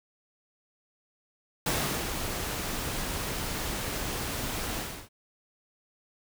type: noise with ADSR envelope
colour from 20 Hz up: pink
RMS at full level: -27 dBFS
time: 1.66-5.09 s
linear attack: 5 ms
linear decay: 380 ms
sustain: -6 dB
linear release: 320 ms
effects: none